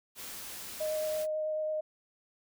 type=noise; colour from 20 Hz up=white; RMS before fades=-43 dBFS; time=0.15-1.27 s; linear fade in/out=50 ms
type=tone with vibrato; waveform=sine; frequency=619 Hz; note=D#5; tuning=9 cents flat; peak=-30 dBFS; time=0.8-1.81 s; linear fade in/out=10 ms; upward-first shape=sine; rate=9.1 Hz; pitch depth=9 cents each way
effects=none